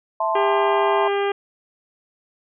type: chord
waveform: sine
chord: A minor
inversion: second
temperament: equal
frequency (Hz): 659.3 / 880 / 1046.5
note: E5 / A5 / C6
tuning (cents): 0 / 0 / 0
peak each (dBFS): -23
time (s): 0.2-1.08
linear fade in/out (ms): 5
type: harmonic tone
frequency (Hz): 400.7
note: G4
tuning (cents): +38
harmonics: 1 / 2 / 3 / 4 / 5 / 6 / 7 / 8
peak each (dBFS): -20 / -26 / -30 / -32 / -34 / -36 / -37 / -38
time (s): 0.35-1.32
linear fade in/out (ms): 5
effects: none

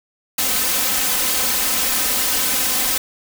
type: noise with comb filter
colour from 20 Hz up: white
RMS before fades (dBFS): -19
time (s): 0.38-2.98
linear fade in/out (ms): 5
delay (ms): 3.9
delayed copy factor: +0.9
effects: none

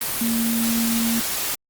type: tone in noise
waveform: sine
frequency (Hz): 230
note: A#3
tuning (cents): -23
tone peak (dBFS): -20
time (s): 0.21-1.2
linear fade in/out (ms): 5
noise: white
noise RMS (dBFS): -25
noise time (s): 0.01-1.55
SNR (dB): +2
effects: Opus 24 kbps

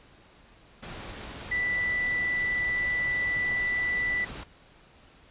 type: tone in noise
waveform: sine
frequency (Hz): 1975.5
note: B6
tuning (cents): 0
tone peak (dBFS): -25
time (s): 1.51-4.25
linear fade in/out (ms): 10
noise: pink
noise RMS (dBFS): -40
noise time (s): 0.82-4.44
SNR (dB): +12
effects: pink hiss -56 dBFS RMS until 5.3 s + resampled to 8000 Hz

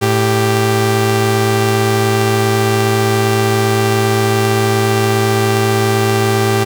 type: tone pair together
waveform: sawtooth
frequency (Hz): 110 / 392.6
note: A2 / G4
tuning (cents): 0 / +3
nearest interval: octave + minor seventh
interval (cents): 2203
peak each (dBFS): -10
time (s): 0.01-6.65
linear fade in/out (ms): 20
effects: none

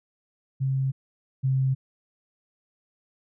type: tone pair in turn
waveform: sine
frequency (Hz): 133.8 / 132.57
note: C3 / C3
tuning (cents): +39 / +23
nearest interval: unison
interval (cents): 16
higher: first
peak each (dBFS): -22 / -20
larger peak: second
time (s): 0.6-0.92 / 1.43-1.75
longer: neither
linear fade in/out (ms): 20
effects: none

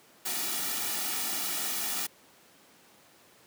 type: noise with comb filter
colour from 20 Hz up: white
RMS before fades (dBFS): -32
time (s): 0.25-2.07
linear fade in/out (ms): 10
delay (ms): 1.9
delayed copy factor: -0.65
effects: pink hiss -58 dBFS RMS until 3.46 s + high-pass 200 Hz 12 dB/octave

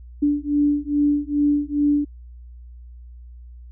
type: beating tone pair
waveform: sine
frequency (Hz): 290.1 / 292.5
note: D4 / D4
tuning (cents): -21 / -7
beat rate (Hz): 2.4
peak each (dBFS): -20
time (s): 0.22-2.05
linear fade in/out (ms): 10
effects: added 60 Hz sine -38 dBFS peak until 3.71 s

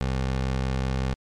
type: tone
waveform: 20% pulse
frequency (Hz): 65.41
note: C2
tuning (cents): 0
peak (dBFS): -19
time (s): 0.01-1.14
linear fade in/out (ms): 0
effects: low-pass 6000 Hz 12 dB/octave + MP3 96 kbps

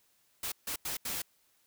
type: noise bursts at uneven times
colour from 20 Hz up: white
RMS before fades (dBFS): -36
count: 4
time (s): 0.43-0.52 / 0.67-0.76 / 0.85-0.97 / 1.05-1.22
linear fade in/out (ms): 5
effects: white hiss -70 dBFS RMS until 1.66 s

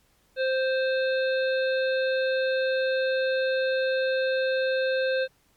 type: harmonic tone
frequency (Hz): 523.3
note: C5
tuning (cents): 0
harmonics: 1 / 3 / 5 / 7 / 8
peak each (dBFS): -23 / -30 / -37 / -38 / -40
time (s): 0.36-5.28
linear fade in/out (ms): 50
effects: pink hiss -65 dBFS RMS until 5.56 s + MP3 96 kbps

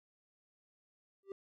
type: tone with exponential growth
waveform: triangle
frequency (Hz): 392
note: G4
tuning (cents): 0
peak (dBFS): -35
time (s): 1.23-1.32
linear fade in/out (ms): 2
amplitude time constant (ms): 18
effects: none

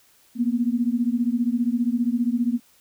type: beating tone pair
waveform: sine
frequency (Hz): 233.1 / 248.1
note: A#3 / B3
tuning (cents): 0 / +8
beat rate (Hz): 15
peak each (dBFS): -22 / -23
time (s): 0.35-2.6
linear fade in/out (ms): 50
effects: white hiss -58 dBFS RMS until 2.8 s

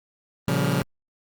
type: chord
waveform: sawtooth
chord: G half-diminished seventh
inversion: first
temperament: just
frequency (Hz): 117.6 / 141.12 / 176.4 / 196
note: Bb2 / Db3 / F3 / G3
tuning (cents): +16 / +31 / +18 / 0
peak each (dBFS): -24 / -20 / -21 / -26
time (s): 0.48-0.82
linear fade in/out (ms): 0
effects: Opus 32 kbps

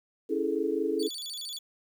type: chord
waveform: sine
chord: A major seventh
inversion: first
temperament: equal with one note detuned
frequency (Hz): 278.8 / 329.6 / 415.3 / 440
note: C#4 / E4 / G#4 / A4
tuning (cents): +10 / 0 / 0 / 0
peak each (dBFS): -34 / -31 / -31 / -31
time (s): 0.29-1.09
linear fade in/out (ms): 20
type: tone with vibrato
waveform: 35% pulse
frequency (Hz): 3951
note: B7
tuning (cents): 0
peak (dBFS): -34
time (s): 0.99-1.59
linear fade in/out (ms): 10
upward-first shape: square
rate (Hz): 13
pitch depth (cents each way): 240
effects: 10-bit

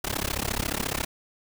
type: noise with amplitude modulation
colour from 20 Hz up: pink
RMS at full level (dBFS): -25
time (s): 0.04-1.05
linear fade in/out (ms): 5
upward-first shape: sine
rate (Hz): 34.3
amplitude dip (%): 100
effects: none

